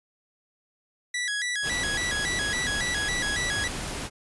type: tone with vibrato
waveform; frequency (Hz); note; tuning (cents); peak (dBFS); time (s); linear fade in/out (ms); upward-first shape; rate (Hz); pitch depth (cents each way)
sawtooth; 1808; A6; +47; -23; 1.14-3.68; 5; square; 3.6; 140
type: noise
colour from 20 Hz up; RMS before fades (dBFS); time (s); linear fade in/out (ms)
pink; -33; 1.62-4.1; 50
effects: resampled to 24000 Hz